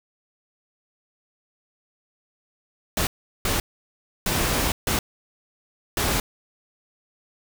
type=noise bursts at uneven times; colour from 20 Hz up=pink; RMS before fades=-23 dBFS; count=5; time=2.97-3.07 / 3.45-3.6 / 4.26-4.72 / 4.87-4.99 / 5.97-6.2 s; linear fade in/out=2 ms; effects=none